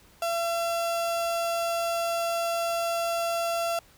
35% pulse tone, 677 Hz, E5, 46 cents sharp, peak -24 dBFS, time 0.22-3.79 s, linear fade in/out 2 ms, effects pink hiss -57 dBFS RMS until 3.97 s

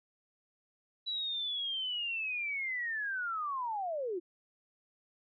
sine linear sweep, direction down, 3951 to 329.6 Hz, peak -33 dBFS, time 1.06-4.2 s, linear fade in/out 20 ms, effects none

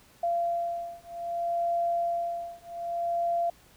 sine beating tone pair, 686 / 686.63 Hz, F5 / F5, -31 / -30 cents, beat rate 0.63 Hz, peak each -30 dBFS, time 0.23-3.5 s, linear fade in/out 5 ms, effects pink hiss -58 dBFS RMS until 3.76 s

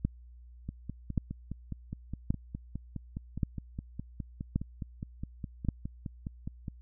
two click trains, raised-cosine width 5 ms, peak -24 / -15 dBFS, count 30 / 6, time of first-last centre 0.69-6.682 / 0.05-5.687 s, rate 4.84 / 0.887 Hz, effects added 60 Hz sine -49 dBFS peak until 6.81 s

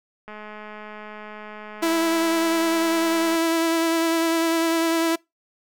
click train, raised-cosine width 0.5 ms, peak -24 dBFS, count 653, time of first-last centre 0.28-3.355 s, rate 212 Hz
sawtooth tone with vibrato, 329.6 Hz, E4, in tune, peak -15 dBFS, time 1.82-5.16 s, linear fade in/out 10 ms, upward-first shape sine, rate 10 Hz, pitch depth 19 cents each way
effects noise-tail reverb RT60 0.2 s tail -24 dB re dry

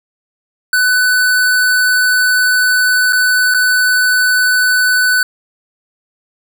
square tone with dropouts, 1498 Hz, F#6, 21 cents sharp, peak -10 dBFS, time 0.73-5.23 s, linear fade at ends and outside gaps 2 ms, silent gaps 3.125-3.13 / 3.54-3.545 s, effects none

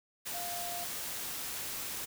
sine tone in noise, 700 Hz, F5, 4 cents sharp, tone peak -40 dBFS, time 0.33-0.85 s, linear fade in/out 20 ms, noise white, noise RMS -39 dBFS, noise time 0.25-2.06 s, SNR -4 dB, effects none

